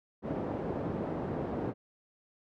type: band-pass noise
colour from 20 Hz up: pink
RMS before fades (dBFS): -35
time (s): 0.22-1.74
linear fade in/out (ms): 50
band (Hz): 150 to 600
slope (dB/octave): 12
effects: none